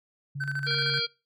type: tone with vibrato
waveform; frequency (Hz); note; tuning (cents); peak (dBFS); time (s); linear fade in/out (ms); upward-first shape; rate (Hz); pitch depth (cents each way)
sine; 140; C#3; +18; -31; 0.35-1; 10; sine; 9.9; 17
type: tone with tremolo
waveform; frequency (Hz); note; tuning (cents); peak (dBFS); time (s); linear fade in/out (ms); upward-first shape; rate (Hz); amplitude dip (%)
triangle; 1531; G6; -41; -26; 0.4-1.01; 10; square; 13; 75
type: harmonic tone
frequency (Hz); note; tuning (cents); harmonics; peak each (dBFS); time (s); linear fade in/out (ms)
466.2; A#4; 0; 1 / 3 / 5 / 7 / 9 / 10; -36 / -36 / -36 / -33 / -30 / -30; 0.66-1.07; 20
effects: noise-tail reverb RT60 0.3 s tail -23 dB re dry + MP3 96 kbps